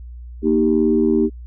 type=chord; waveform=sine; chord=Eb major; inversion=second; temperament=equal; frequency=233.1 / 311.1 / 392 Hz; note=Bb3 / Eb4 / G4; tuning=0 / 0 / 0 cents; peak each=-17 dBFS; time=0.42-1.3 s; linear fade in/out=50 ms; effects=tanh soft clip ceiling -4 dBFS + added 60 Hz sine -32 dBFS peak until 1.46 s